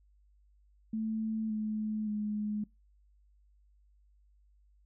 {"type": "tone with pitch steps", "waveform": "sine", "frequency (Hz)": [220, 215.1, 210.3], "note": ["A3", "A3", "G#3"], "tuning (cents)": [0, -39, 22], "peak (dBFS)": -31, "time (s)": [0.93, 2.64], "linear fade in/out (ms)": 5, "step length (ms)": 570, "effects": ["noise-tail reverb RT60 0.2 s tail -23 dB re dry", "added 50 Hz sine -62 dBFS peak until 4.85 s"]}